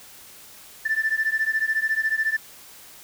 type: beating tone pair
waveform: sine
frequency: 1760 / 1774 Hz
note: A6 / A6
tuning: 0 / +14 cents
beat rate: 14 Hz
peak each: -23 dBFS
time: 0.85-2.37 s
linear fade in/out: 10 ms
effects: tanh soft clip ceiling -14 dBFS + white hiss -46 dBFS RMS until 3.03 s